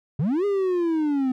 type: linear two-way sweep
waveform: triangle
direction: up then down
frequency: 123.47 to 412.1 to 251.9 Hz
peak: -18 dBFS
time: 0.19-1.32 s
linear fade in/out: 5 ms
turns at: 0.45 s
effects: none